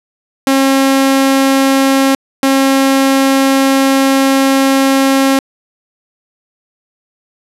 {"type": "tone bursts at uneven times", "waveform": "sawtooth", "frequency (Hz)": 270, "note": "C#4", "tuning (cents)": -45, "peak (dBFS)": -4, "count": 2, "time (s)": [[0.47, 2.15], [2.43, 5.39]], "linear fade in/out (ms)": 2, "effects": ["resampled to 32000 Hz", "7-bit"]}